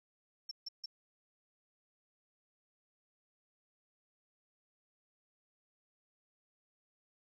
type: tone bursts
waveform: sine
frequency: 5420 Hz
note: E8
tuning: 47 cents sharp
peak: -39 dBFS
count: 3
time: 0.49-0.859 s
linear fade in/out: 5 ms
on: 23 ms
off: 150 ms
effects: 12-bit